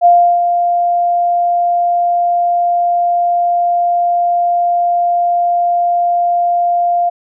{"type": "tone with ADSR envelope", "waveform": "sine", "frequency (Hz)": 698.5, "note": "F5", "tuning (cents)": 0, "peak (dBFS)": -3, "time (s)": [0.01, 7.1], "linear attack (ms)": 42, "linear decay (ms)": 340, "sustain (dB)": -7, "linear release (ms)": 15, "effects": []}